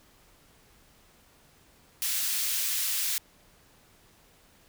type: high-pass noise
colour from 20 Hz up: white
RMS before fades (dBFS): -29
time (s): 2.02-3.18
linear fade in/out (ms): 0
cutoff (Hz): 2200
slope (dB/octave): 12
effects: pink hiss -60 dBFS RMS until 4.68 s